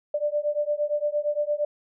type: beating tone pair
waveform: sine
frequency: 587.3 / 596 Hz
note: D5 / D5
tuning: 0 / +25 cents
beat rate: 8.7 Hz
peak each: -26 / -26 dBFS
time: 0.14-1.65 s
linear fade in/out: 5 ms
effects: none